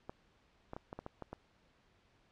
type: clicks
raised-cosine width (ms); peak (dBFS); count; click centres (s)
1; -29; 8; 0.095 / 0.734 / 0.765 / 0.929 / 0.99 / 1.064 / 1.223 / 1.33
effects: pink hiss -70 dBFS RMS until 2.31 s + low-pass 4000 Hz 12 dB/octave